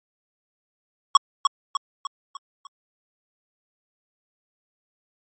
square tone with echo, 1108.7 Hz, C#6, in tune, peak -9 dBFS, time 1.15-1.17 s, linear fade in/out 2 ms, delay 300 ms, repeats 5, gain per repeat -6 dB, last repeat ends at 2.67 s, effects MP3 32 kbps

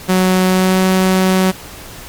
sawtooth tone with pitch glide, 185.4 to 187.34 Hz, F#3 to F#3, +4 to +22 cents, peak -6 dBFS, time 0.08-1.52 s, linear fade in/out 20 ms, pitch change +18 cents, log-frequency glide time 0.47-0.8 s, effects pink hiss -33 dBFS RMS until 2.08 s + MP3 96 kbps

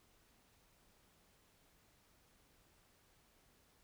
silence, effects pink hiss -71 dBFS RMS until 3.83 s

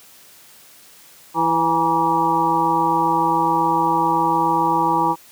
harmonic tone with a mistuned harmonic, 165.4 Hz, E3, 6 cents sharp, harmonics 1 / 2 / 3 / 5 / 6 / 7, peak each -29 / -23 / -29 / -21 / -18 / -24 dBFS, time 1.34-5.16 s, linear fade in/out 50 ms, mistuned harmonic 6, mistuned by -68 cents, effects white hiss -47 dBFS RMS until 5.31 s + high-pass 80 Hz 12 dB/octave

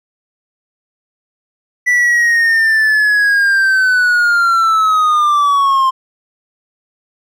triangle linear sweep, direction down, 1975.5 to 1046.5 Hz, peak -7 dBFS, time 1.86-5.91 s, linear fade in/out 20 ms, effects none

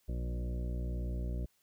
harmonic tone with a mistuned harmonic, 60.1 Hz, B1, 46 cents flat, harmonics 1 / 2 / 3 / 4 / 5 / 6 / 8 / 9 / 10, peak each -34 / -43 / -45 / -50 / -51 / -51 / -55 / -57 / -54 dBFS, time 0.08-1.46 s, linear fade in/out 10 ms, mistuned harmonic 2, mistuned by +23 cents, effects white hiss -73 dBFS RMS until 1.62 s

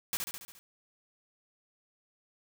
white noise with echo, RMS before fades -32 dBFS, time 0.13-0.17 s, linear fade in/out 0 ms, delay 70 ms, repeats 6, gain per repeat -4 dB, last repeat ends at 0.59 s, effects none

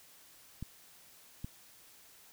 clicks, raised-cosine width 5 ms, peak -27 dBFS, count 2, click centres 0.626 / 1.445 s, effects white hiss -59 dBFS RMS until 2.32 s

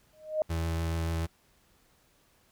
sine tone with exponential growth, 620 Hz, D#5, 6 cents flat, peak -21 dBFS, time 0.13-0.42 s, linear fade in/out 1 ms, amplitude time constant 61 ms
35% pulse tone with vibrato, 82.41 Hz, E2, in tune, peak -27 dBFS, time 0.49-1.27 s, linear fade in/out 20 ms, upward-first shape sine, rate 6.9 Hz, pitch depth 9 cents each way
effects pink hiss -66 dBFS RMS until 2.51 s

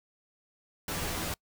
pink noise with comb filter, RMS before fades -34 dBFS, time 0.88-1.34 s, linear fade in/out 2 ms, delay 12 ms, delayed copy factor +0.6, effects noise-tail reverb RT60 0.1 s tail -26 dB re dry

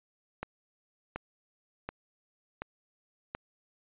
click train, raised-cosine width 0.5 ms, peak -20 dBFS, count 5, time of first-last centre 0.43-3.35 s, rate 1.37 Hz, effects resampled to 8000 Hz

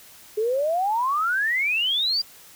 sine exponential sweep, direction up, 415.5 to 4858 Hz, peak -20 dBFS, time 0.37-2.22 s, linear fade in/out 10 ms, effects white hiss -48 dBFS RMS until 2.55 s

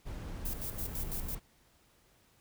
brown noise, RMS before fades -40 dBFS, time 0.05-1.4 s, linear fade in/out 20 ms
violet noise with tremolo, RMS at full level -39 dBFS, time 0.45-1.35 s, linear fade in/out 5 ms, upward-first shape square, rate 6 Hz, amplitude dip 75%
effects pink hiss -67 dBFS RMS until 2.4 s

